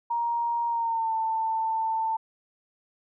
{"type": "tone with pitch glide", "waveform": "sine", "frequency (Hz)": [939, 891.4], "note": ["A#5", "A5"], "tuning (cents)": [12, 22], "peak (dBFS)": -24, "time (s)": [0.1, 2.17], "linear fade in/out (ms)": 10, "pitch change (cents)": -90, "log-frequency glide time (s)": [0.68, 1.13], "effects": []}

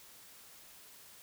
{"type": "silence", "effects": ["white hiss -56 dBFS RMS until 1.22 s"]}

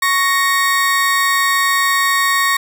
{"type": "tone pair together", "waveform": "35% pulse", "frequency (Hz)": [1109.3, 1864.7], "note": ["C#6", "A#6"], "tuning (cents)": [1, 0], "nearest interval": "major sixth", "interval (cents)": 899, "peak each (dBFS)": -14, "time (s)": [0.02, 2.57], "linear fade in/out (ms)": 5, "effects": []}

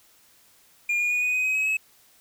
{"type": "tone with pitch steps", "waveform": "triangle", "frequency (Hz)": [2414, 2436, 2459, 2482, 2505, 2528, 2552, 2575], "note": ["D7", "D#7", "D#7", "D#7", "D#7", "D#7", "D#7", "E7"], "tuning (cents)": [47, -37, -21, -5, 11, 27, 43, -41], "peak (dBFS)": -20, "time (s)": [0.89, 1.77], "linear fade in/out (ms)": 5, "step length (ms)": 110, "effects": ["white hiss -58 dBFS RMS until 2.2 s"]}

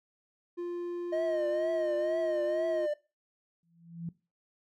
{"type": "tone", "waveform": "triangle", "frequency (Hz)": 349.2, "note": "F4", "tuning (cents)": 0, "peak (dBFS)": -31, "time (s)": [0.57, 2.87], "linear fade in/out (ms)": 20}
{"type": "tone with vibrato", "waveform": "triangle", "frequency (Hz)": 622.3, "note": "D#5", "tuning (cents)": 0, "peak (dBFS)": -26, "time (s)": [1.12, 2.94], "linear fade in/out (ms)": 10, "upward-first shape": "triangle", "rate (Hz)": 2.1, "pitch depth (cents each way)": 90}
{"type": "tone with exponential growth", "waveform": "sine", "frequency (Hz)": 168.3, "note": "E3", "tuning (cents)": 36, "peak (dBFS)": -32, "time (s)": [3.63, 4.09], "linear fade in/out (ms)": 2, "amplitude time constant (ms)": 98}
{"effects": ["noise-tail reverb RT60 0.3 s tail -20 dB re dry", "tanh soft clip ceiling -18 dBFS"]}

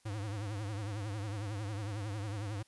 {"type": "tone with vibrato", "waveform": "square", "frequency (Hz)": 103.83, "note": "G#2", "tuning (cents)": 0, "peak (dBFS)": -37, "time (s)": [0.05, 2.63], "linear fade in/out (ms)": 10, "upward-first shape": "triangle", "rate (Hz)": 11, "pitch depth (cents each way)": 140, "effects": ["white hiss -69 dBFS RMS until 2.67 s", "resampled to 24000 Hz"]}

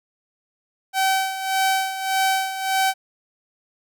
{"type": "tone with tremolo", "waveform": "sawtooth", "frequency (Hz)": 767, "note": "G5", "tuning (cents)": -38, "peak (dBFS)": -13, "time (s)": [0.93, 2.94], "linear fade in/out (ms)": 50, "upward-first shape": "sine", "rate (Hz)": 1.7, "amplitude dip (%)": 70, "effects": []}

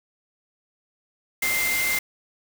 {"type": "tone in noise", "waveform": "sine", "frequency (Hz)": 2093, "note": "C7", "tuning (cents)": 0, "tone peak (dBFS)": -23, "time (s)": [1.42, 1.99], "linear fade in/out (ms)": 5, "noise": "white", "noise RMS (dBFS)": -27, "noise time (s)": [1.42, 1.99], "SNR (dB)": 1, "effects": []}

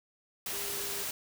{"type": "tone in noise", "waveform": "sine", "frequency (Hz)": 402.9, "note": "G4", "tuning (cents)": 48, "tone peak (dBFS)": -44, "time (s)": [0.53, 1.03], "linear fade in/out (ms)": 2, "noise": "white", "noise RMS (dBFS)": -36, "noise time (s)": [0.46, 1.11], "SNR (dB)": -11, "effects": []}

